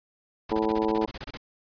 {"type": "noise bursts", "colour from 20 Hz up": "pink", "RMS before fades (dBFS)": -37, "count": 14, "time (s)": [0.49, 1.373], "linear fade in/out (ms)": 5, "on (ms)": 38, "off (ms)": 27}
{"type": "harmonic tone", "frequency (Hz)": 109.5, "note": "A2", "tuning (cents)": -8, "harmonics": [2, 3, 4, 5, 6, 7, 8, 9], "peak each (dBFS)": [-32, -27, -27, -34, -42, -35, -34, -34], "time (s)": [0.51, 1.06], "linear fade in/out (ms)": 10}
{"effects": ["resampled to 11025 Hz"]}